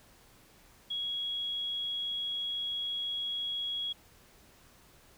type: tone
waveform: sine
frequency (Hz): 3322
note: G#7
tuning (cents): 0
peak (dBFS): -32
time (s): 0.9-3.93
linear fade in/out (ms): 10
effects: pink hiss -60 dBFS RMS until 5.17 s